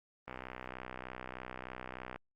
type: click train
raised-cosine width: 0.5 ms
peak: -27 dBFS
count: 120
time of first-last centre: 0.28-2.16 s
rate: 63.3 Hz
effects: Opus 32 kbps